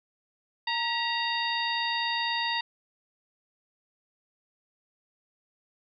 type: harmonic tone with a mistuned harmonic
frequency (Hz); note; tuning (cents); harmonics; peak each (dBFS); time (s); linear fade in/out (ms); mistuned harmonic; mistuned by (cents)
928; A#5; -8; 1 / 2 / 3 / 4 / 5; -31 / -32 / -34 / -33 / -36; 0.67-2.61; 5; 2; +62
effects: none